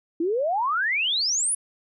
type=exponential sweep; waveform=sine; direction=up; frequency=315.7 to 10600 Hz; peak=-21 dBFS; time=0.2-1.55 s; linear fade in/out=5 ms; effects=none